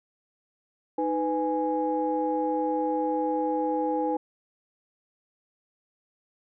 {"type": "tone cluster", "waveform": "sine", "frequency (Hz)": [310.8, 499.3, 831], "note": ["D#4", "B4", "G#5"], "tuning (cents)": [-2, 19, 1], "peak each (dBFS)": -28, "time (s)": [0.98, 4.17], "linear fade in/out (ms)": 5, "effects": ["tanh soft clip ceiling -14 dBFS"]}